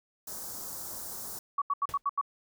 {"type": "band-stop noise", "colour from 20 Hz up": "white", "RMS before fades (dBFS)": -40, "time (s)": [0.27, 1.39], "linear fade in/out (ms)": 5, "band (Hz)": [1300, 5200], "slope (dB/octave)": 24}
{"type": "tone bursts", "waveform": "sine", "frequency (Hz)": 1128, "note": "C#6", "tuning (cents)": 30, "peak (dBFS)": -25, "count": 6, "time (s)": [1.58, 2.213], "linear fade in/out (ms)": 5, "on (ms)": 38, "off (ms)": 81}
{"type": "noise with exponential decay", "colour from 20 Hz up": "pink", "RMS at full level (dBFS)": -39, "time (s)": [1.89, 2.02], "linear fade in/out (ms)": 0, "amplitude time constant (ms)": 28}
{"effects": []}